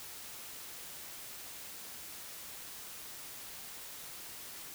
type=silence; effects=white hiss -47 dBFS RMS until 4.74 s